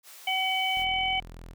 white high-pass noise, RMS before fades -48 dBFS, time 0.03-0.86 s, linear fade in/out 50 ms, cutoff 540 Hz, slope 12 dB/octave
harmonic tone, 757 Hz, F#5, 39 cents sharp, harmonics 1 / 3 / 4, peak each -29 / -29 / -29 dBFS, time 0.27-1.2 s, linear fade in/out 5 ms
sawtooth tone, 41.97 Hz, E1, 32 cents sharp, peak -38 dBFS, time 0.76-1.54 s, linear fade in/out 10 ms
effects none

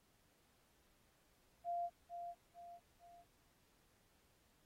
sine tone with echo, 694 Hz, F5, 11 cents flat, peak -38 dBFS, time 1.64-1.9 s, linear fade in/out 50 ms, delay 450 ms, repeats 3, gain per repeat -7 dB, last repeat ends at 3.25 s, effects pink hiss -75 dBFS RMS until 4.65 s + AAC 48 kbps

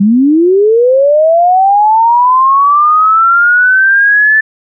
sine linear sweep, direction up, 190 to 1760 Hz, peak -4 dBFS, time 0-4.41 s, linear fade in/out 10 ms, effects none

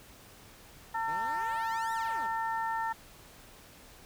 harmonic tone, 450 Hz, A4, 39 cents sharp, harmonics 2 / 3 / 4, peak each -31 / -39 / -38 dBFS, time 0.94-2.93 s, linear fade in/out 10 ms
10% pulse exponential two-way sweep, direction up then down, 138.59 to 1975.5 to 171.4 Hz, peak -37 dBFS, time 1.07-2.28 s, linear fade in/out 20 ms, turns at 1.93 s
effects pink hiss -54 dBFS RMS until 4.05 s

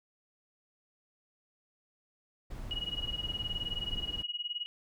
brown noise, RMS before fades -41 dBFS, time 2.5-4.23 s, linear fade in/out 10 ms
sine tone with tremolo, 2900 Hz, F#7, 35 cents flat, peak -31 dBFS, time 2.71-4.66 s, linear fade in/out 0 ms, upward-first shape sine, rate 19 Hz, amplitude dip 90%
effects none

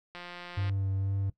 click train, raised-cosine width 0.3 ms, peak -27 dBFS, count 97, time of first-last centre 0.15-0.695 s, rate 176 Hz
triangle tone with vibrato, 97.5 Hz, G2, 9 cents flat, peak -26 dBFS, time 0.57-1.3 s, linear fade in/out 5 ms, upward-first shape sine, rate 2.1 Hz, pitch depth 15 cents each way
effects noise-tail reverb RT60 0.1 s tail -17 dB re dry

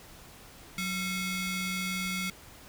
sawtooth ring-modulated tone, 1180 Hz, D6, 8 cents sharp, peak -24 dBFS, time 0.78-2.3 s, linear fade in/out 2 ms, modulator 995 Hz, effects pink hiss -51 dBFS RMS until 2.68 s

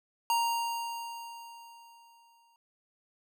square tone with exponential decay, 932.3 Hz, A#5, in tune, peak -25 dBFS, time 0.3-2.56 s, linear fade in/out 1 ms, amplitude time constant 490 ms, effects none

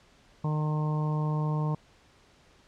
harmonic tone, 152.5 Hz, D#3, 34 cents flat, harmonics 1 / 2 / 3 / 4 / 5 / 6 / 7, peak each -26 / -40 / -40 / -43 / -45 / -40 / -41 dBFS, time 0.44-1.75 s, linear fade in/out 5 ms, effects pink hiss -60 dBFS RMS until 2.67 s + low-pass 6000 Hz 12 dB/octave

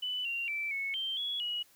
sine tone with pitch steps, 2990 / 2765 / 2329 / 2202 / 3140 / 3364 / 2910 Hz, F#7 / F7 / D7 / C#7 / G7 / G#7 / F#7, +17 / -18 / -15 / -12 / +2 / +22 / -29 cents, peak -32 dBFS, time 0.02-1.63 s, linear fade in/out 10 ms, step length 230 ms, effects white hiss -63 dBFS RMS until 1.75 s

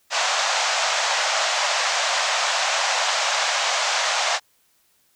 pink band-pass noise, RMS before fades -22 dBFS, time 0.1-4.4 s, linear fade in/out 50 ms, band 600 to 7300 Hz, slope 48 dB/octave, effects white hiss -63 dBFS RMS until 5.15 s

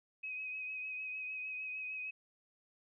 sine tone with vibrato, 2530 Hz, D#7, 28 cents sharp, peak -39 dBFS, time 0.23-2.11 s, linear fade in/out 10 ms, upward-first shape triangle, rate 6.6 Hz, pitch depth 31 cents each way, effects none

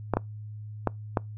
clicks, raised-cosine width 1 ms, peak -9 dBFS, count 4, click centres 0.137 / 0.17 / 0.873 / 1.172 s, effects noise-tail reverb RT60 0.2 s tail -25 dB re dry + added 106 Hz sine -37 dBFS peak until 1.37 s

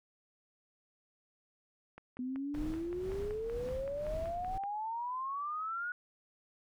click train, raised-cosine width 0.5 ms, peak -34 dBFS, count 15, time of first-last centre 1.98-4.637 s, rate 5.27 Hz
sine exponential sweep, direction up, 247.2 to 1470 Hz, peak -35 dBFS, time 2.19-5.92 s, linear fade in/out 2 ms
brown noise with tremolo, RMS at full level -41 dBFS, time 2.54-4.58 s, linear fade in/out 2 ms, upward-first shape sine, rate 2 Hz, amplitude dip 65%
effects none

